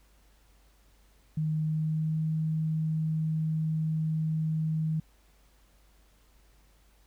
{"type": "tone with pitch glide", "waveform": "sine", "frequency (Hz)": [155.56, 157.73], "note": ["D#3", "D#3"], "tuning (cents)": [0, 24], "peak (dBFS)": -26, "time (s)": [1.37, 5], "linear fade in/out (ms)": 5, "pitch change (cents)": 24, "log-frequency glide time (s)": [1.6, 2.24], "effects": ["added 50 Hz sine -60 dBFS peak until 7.06 s", "pink hiss -66 dBFS RMS until 7.06 s"]}